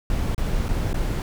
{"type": "noise with dropouts", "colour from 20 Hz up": "brown", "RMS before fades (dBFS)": -23, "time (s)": [0.1, 1.22], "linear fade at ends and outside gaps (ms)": 1, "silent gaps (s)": [[0.347, 0.379], [0.684, 0.689], [0.931, 0.943]], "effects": []}